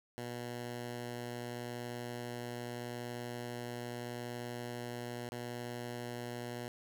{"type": "tone with dropouts", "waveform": "10% pulse", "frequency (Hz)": 120.8, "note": "B2", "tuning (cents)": -38, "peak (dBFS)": -32, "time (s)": [0.18, 6.68], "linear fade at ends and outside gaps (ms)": 0, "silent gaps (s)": [5.289, 5.321], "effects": []}